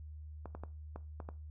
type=clicks; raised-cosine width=1 ms; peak=-30 dBFS; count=6; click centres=0.457 / 0.55 / 0.636 / 0.96 / 1.202 / 1.289 s; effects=noise-tail reverb RT60 0.3 s tail -17 dB re dry + added 76 Hz sine -45 dBFS peak until 1.5 s